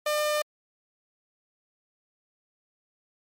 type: tone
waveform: sawtooth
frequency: 601 Hz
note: D5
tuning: 40 cents sharp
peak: -20 dBFS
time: 0.06-0.42 s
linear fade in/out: 5 ms
effects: MP3 64 kbps